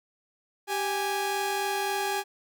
sawtooth tone pair together, 392 / 827.7 Hz, G4 / G#5, 0 / -6 cents, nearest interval octave + minor second, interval 1294 cents, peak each -27 / -25 dBFS, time 0.67-2.24 s, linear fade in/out 50 ms, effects none

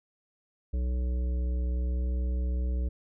harmonic tone with a mistuned harmonic, 61.74 Hz, B1, in tune, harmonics 1 / 3 / 5 / 7 / 9, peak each -26 / -42 / -46 / -48 / -50 dBFS, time 0.73-2.89 s, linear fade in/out 10 ms, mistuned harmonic 1, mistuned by +16 cents, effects none

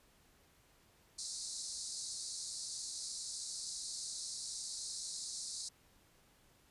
pink band-pass noise, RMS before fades -44 dBFS, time 1.18-5.69 s, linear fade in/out 10 ms, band 4000 to 9800 Hz, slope 96 dB/octave, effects pink hiss -68 dBFS RMS until 6.7 s + resampled to 32000 Hz

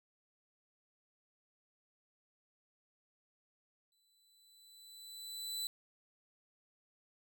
sawtooth tone with exponential growth, 3990 Hz, B7, 17 cents sharp, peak -33 dBFS, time 3.92-5.67 s, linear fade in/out 1 ms, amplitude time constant 380 ms, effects none

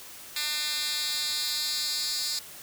10% pulse tone with high-pass filter sweep, 299.7 Hz, D4, 35 cents sharp, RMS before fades -30 dBFS, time 0.36-2.39 s, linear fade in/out 2 ms, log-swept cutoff 3100 to 4800 Hz, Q 2.3, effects white hiss -45 dBFS RMS until 2.62 s

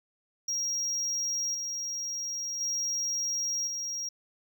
triangle tone with tremolo, 5630 Hz, F8, 13 cents sharp, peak -27 dBFS, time 0.48-4.09 s, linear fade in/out 5 ms, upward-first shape square, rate 0.47 Hz, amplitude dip 35%, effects none

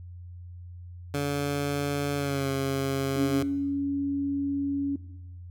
15% pulse tone with pitch glide, 142.9 to 136.37 Hz, D3 to C#3, -47 to -28 cents, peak -20 dBFS, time 1.14-3.43 s, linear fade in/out 2 ms, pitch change -81 cents, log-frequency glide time 2.16-2.49 s
sine tone, 280.1 Hz, C#4, 18 cents sharp, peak -25 dBFS, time 3.16-4.96 s, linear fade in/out 5 ms
effects noise-tail reverb RT60 0.9 s tail -18 dB re dry + added 88 Hz sine -40 dBFS peak until 5.5 s

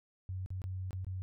sine tone with dropouts, 93.3 Hz, F#2, 15 cents sharp, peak -36 dBFS, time 0.29-1.22 s, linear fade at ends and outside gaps 0 ms, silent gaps 0.461-0.504 / 0.618-0.64 / 0.908-0.93 / 1.046-1.067 s, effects none

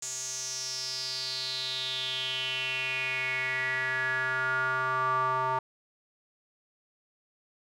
square tone with band-pass filter sweep, 129.6 Hz, C3, 16 cents flat, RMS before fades -31 dBFS, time 0.02-5.59 s, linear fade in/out 5 ms, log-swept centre 7000 to 1000 Hz, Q 6.5, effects none

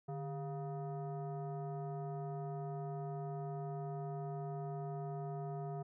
sine tone with frequency modulation, 148.8 Hz, D3, 23 cents sharp, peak -39 dBFS, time 0.08-5.83 s, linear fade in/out 10 ms, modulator 552 Hz, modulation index 0.97, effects none

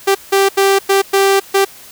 sawtooth tone bursts at uneven times, 392 Hz, G4, in tune, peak -5 dBFS, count 6, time 0.07-0.15 / 0.32-0.49 / 0.57-0.79 / 0.89-1.02 / 1.13-1.4 / 1.54-1.65 s, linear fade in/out 10 ms, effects white hiss -38 dBFS RMS until 1.91 s

